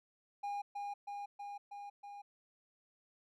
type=tone with echo; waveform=triangle; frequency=812 Hz; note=G#5; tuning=39 cents flat; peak=-35 dBFS; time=0.43-0.62 s; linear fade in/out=10 ms; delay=320 ms; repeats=5; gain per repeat=-2 dB; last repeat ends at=2.22 s; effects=none